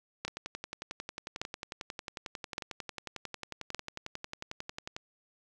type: two click trains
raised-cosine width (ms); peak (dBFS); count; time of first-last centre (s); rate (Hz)
0.2; -21 / -16; 53 / 4; 0.28-4.965 / 0.25-3.747; 11.1 / 0.858
effects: none